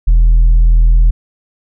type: tone with tanh clipping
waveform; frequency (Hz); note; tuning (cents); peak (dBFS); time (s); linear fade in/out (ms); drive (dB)
sine; 41.03; E1; -7; -5; 0.07-1.11; 10; 2
effects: none